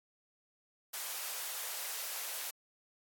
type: high-pass noise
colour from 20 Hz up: white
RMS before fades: -40 dBFS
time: 0.93-2.51 s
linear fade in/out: 10 ms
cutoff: 510 Hz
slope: 24 dB/octave
effects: AAC 64 kbps